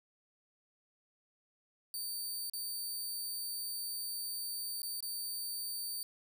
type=tone with dropouts; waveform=15% pulse; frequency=4597 Hz; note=D8; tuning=38 cents flat; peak=-31 dBFS; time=1.94-6.03 s; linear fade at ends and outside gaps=1 ms; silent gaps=2.498-2.535 / 4.819-4.83 / 5.005-5.026 s; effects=none